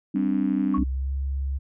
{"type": "chord", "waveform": "sine", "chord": "G suspended fourth", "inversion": "none", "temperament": "equal", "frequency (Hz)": [196, 261.6, 293.7], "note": ["G3", "C4", "D4"], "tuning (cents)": [0, 0, 0], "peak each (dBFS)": -25, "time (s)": [0.14, 0.84], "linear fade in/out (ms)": 10}
{"type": "click train", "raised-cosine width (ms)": 0.5, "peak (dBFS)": -31, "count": 58, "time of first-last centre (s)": [0.16, 0.78], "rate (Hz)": 91.9}
{"type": "tone with exponential decay", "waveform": "sine", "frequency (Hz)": 1108.7, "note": "C#6", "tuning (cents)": 0, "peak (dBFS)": -23, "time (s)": [0.74, 0.84], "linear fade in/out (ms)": 5, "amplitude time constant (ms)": 20}
{"type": "tone with pitch glide", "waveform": "sine", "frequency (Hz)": [65.41, 68.15], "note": ["C2", "C#2"], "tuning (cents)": [0, -29], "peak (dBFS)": -24, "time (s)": [0.77, 1.59], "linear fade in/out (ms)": 20, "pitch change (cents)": 71, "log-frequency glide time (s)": [0.9, 1.12]}
{"effects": []}